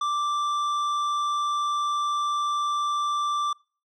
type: tone with tanh clipping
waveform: triangle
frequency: 1174.7 Hz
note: D6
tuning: in tune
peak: -25 dBFS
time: 0.01-3.53 s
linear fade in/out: 5 ms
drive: 14 dB
effects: noise-tail reverb RT60 0.4 s tail -26 dB re dry